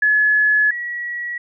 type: tone pair in turn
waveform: sine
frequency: 1705 / 1924.3 Hz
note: G#6 / B6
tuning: +45 / -45 cents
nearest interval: major second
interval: 210 cents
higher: second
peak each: -12 / -23 dBFS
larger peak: first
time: 0.02-0.71 / 0.71-1.38 s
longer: first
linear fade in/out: 5 ms
effects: none